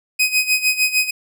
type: tone with tremolo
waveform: sawtooth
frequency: 2512 Hz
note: D#7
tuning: 16 cents sharp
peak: -9 dBFS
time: 0.19-1.11 s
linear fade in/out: 10 ms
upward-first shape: sine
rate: 6.6 Hz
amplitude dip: 80%
effects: none